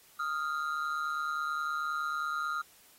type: ring-modulated tone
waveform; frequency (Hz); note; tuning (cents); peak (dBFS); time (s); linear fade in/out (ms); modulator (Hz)
triangle; 1318.5; E6; 0; -26; 0.19-2.62; 10; 74.7
effects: white hiss -60 dBFS RMS until 2.98 s + AAC 48 kbps